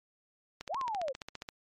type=click train; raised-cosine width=0.2 ms; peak=-23 dBFS; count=14; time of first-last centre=0.61-1.488 s; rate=14.8 Hz
type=linear two-way sweep; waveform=sine; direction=up then down; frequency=494.7 to 1120 to 494.7 Hz; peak=-32 dBFS; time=0.69-1.13 s; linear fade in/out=20 ms; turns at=0.78 s
effects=MP3 64 kbps